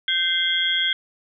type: tone cluster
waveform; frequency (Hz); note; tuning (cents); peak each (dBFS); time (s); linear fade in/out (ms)
sine; 1550 / 2082 / 3250 / 3424; G6 / C7 / G#7 / A7; -20 / -9 / -38 / -48; -26 / -27 / -21 / -27; 0.08-0.93; 2
effects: none